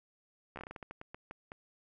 slowing click train, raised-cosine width 0.5 ms, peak -29 dBFS, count 14, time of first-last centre 0.56-1.519 s, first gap 13 ms, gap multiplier 1.26, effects none

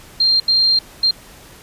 sine tone bursts at uneven times, 4186 Hz, C8, in tune, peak -11 dBFS, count 3, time 0.2-0.4 / 0.48-0.79 / 1.03-1.11 s, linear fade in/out 5 ms, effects pink hiss -42 dBFS RMS until 1.62 s + resampled to 32000 Hz

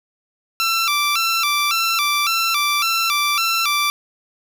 15% pulse tone with vibrato, 1255 Hz, D#6, 15 cents sharp, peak -10 dBFS, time 0.6-3.9 s, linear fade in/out 0 ms, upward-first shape square, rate 1.8 Hz, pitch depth 120 cents each way, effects 8-bit

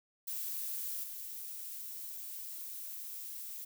violet noise with level steps, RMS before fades -39 / -44 dBFS, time 0.27-3.65 s, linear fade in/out 10 ms, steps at 1.03 s, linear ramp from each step 10 ms, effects none

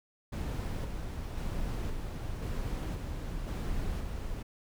brown noise with tremolo, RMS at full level -34 dBFS, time 0.32-4.43 s, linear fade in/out 10 ms, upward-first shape square, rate 0.95 Hz, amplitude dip 30%, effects none

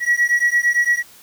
triangle beating tone pair, 1920 / 1928.8 Hz, B6 / B6, -49 / -41 cents, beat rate 8.8 Hz, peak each -15 dBFS, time 0-1.03 s, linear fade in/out 50 ms, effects tanh soft clip ceiling -5 dBFS + white hiss -46 dBFS RMS until 1.22 s

